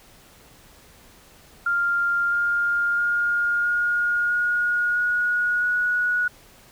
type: tone with pitch steps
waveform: sine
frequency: 1396.9 / 1407.4 / 1418 / 1428.7 / 1439.5 / 1450.3 / 1461.3 Hz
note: F6 / F6 / F6 / F6 / F#6 / F#6 / F#6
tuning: 0 / +13 / +26 / +39 / -48 / -35 / -22 cents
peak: -19 dBFS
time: 1.66-6.28 s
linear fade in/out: 5 ms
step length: 660 ms
effects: pink hiss -51 dBFS RMS until 6.71 s